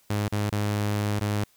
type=tone with dropouts; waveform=sawtooth; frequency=103.8 Hz; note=G#2; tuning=in tune; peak=-20 dBFS; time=0.1-1.44 s; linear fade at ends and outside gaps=5 ms; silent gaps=0.282-0.323 / 0.499-0.523 / 1.195-1.21 s; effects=white hiss -62 dBFS RMS until 1.56 s